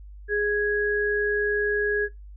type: tone pair together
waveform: sine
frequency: 415.3 / 1661.2 Hz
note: G#4 / G#6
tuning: 0 / 0 cents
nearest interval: 2 octaves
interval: 2400 cents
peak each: -24 dBFS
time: 0.28-2.09 s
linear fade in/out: 50 ms
effects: noise-tail reverb RT60 0.2 s tail -21 dB re dry + added 50 Hz sine -40 dBFS peak until 2.36 s